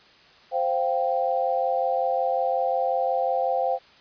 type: chord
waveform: sine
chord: C suspended fourth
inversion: none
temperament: equal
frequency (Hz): 523.3 / 698.5 / 784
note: C5 / F5 / G5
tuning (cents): 0 / 0 / 0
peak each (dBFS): -25 / -26 / -26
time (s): 0.51-3.79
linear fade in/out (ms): 50
effects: white hiss -53 dBFS RMS until 4 s + resampled to 11025 Hz